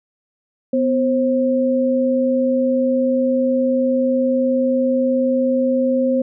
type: tone pair together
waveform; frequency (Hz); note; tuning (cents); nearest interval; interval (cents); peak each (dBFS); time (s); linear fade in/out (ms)
sine; 250.5 / 530.8; B3 / C5; +25 / +25; octave + minor second; 1300; -17; 0.73-6.22; 5
effects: none